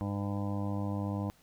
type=harmonic tone; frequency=100.8 Hz; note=G2; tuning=49 cents sharp; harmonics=1 / 2 / 3 / 5 / 6 / 7 / 8 / 9 / 10; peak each=-34 / -36 / -39 / -45 / -46 / -49 / -48 / -49 / -48 dBFS; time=0.01-1.3 s; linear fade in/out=0 ms; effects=pink hiss -64 dBFS RMS until 1.42 s